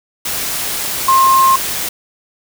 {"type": "tone in noise", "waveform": "sine", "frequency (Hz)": 1062, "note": "C6", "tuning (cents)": 25, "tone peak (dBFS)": -7, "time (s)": [1.08, 1.56], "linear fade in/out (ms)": 5, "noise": "white", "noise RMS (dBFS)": -20, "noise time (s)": [0.25, 1.89], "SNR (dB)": 10, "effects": []}